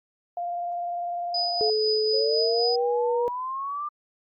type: tone with vibrato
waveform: sine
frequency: 698.5 Hz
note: F5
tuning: in tune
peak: -27 dBFS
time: 0.37-1.7 s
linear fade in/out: 2 ms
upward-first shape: sine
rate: 20 Hz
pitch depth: 25 cents each way
type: tone with tremolo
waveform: sine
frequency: 4978 Hz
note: D#8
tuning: in tune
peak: -23 dBFS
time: 1.34-2.76 s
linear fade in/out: 5 ms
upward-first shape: triangle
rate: 4 Hz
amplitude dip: 45%
type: tone with pitch glide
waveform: sine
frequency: 432.7 to 482.9 Hz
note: A4 to B4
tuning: -29 to -39 cents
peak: -22 dBFS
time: 1.61-3.28 s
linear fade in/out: 0 ms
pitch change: +190 cents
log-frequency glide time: 2.06-2.82 s
type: linear sweep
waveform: sine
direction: up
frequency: 523.3 to 1200 Hz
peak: -28 dBFS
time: 2.13-3.89 s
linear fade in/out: 10 ms
effects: Opus 48 kbps